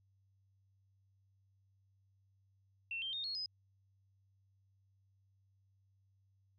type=tone with pitch steps; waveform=sine; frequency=2700 / 3156 / 3688 / 4311 / 5038 Hz; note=E7 / G7 / A#7 / C#8 / D#8; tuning=+41 / +11 / -19 / -49 / +21 cents; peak=-38 dBFS; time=2.91-3.46 s; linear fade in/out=2 ms; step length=110 ms; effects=added 97 Hz sine -70 dBFS peak until 6.58 s